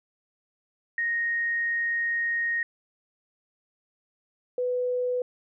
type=tone pair in turn; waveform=sine; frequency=1864.7 / 497 Hz; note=A#6 / B4; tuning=0 / +11 cents; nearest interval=octave + major seventh; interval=2289 cents; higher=first; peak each=-24 dBFS; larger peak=neither; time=0.98-2.63 / 4.58-5.22 s; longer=first; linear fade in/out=2 ms; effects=none